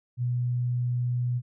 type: tone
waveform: sine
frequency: 122.8 Hz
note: B2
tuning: 9 cents flat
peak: -24 dBFS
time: 0.17-1.42 s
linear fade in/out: 50 ms
effects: none